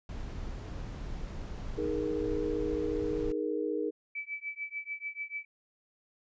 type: noise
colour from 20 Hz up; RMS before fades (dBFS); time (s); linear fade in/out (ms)
brown; -39; 0.09-3.32; 2
type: chord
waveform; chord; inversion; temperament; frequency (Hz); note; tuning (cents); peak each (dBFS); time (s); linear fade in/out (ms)
sine; D# suspended fourth; none; equal with one note detuned; 311.1 / 415.3 / 470.2; D#4 / G#4 / A#4; 0 / 0 / +15; -34; 1.77-3.91; 20
type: tone with tremolo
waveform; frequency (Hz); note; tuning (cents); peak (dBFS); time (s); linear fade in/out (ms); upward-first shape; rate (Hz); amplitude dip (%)
sine; 2306; D7; -32; -32; 4.15-5.45; 5; triangle; 6.8; 100
effects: resampled to 16000 Hz